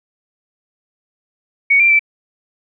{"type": "tone with pitch steps", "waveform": "sine", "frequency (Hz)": [2233, 2366, 2327], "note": ["C#7", "D7", "D7"], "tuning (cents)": [12, 12, -17], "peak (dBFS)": -8, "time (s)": [1.7, 1.994], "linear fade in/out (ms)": 10, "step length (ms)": 98, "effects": []}